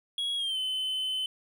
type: tone with pitch glide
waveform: triangle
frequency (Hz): 3322 to 3046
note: G#7 to F#7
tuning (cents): 0 to +50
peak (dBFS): -27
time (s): 0.18-1.26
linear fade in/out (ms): 2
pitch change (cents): -150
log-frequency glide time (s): 0.36-0.58
effects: none

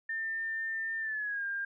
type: tone with pitch glide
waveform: sine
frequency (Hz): 1799 to 1602.7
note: A6 to G6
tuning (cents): +38 to +38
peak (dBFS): -32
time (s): 0.09-1.65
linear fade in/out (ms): 5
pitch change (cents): -200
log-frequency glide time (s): 1-1.45
effects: none

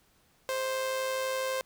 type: tone with amplitude modulation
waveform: sawtooth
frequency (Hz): 524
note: C5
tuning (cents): +2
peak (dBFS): -24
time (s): 0.49-1.61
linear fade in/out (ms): 0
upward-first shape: sine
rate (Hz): 112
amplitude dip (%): 35
effects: pink hiss -66 dBFS RMS until 1.65 s

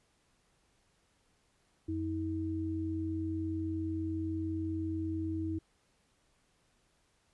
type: tone pair together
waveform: sine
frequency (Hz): 89.91 / 320.4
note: F#2 / E4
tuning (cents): -49 / -49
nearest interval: octave + minor seventh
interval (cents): 2200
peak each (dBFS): -37 / -34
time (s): 1.88-5.59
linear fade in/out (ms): 10
effects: pink hiss -72 dBFS RMS until 7.33 s + resampled to 24000 Hz

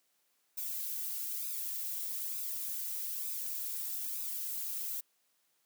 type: noise with flanger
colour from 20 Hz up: violet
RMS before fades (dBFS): -38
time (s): 0.57-5.01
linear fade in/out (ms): 10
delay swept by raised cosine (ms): 0.79 to 2.59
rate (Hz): 1.1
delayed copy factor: +0.6
effects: white hiss -75 dBFS RMS until 5.65 s + high-pass 200 Hz 12 dB/octave

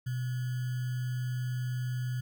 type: tone with sample-and-hold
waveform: sine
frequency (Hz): 125.3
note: B2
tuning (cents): +25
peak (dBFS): -30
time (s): 0.06-2.21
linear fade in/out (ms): 10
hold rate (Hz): 1575
effects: none

